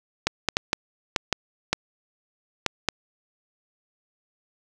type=clicks; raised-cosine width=0.2 ms; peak=-3 dBFS; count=9; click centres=0.27 / 0.487 / 0.569 / 0.731 / 1.162 / 1.327 / 1.73 / 2.663 / 2.887 s; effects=none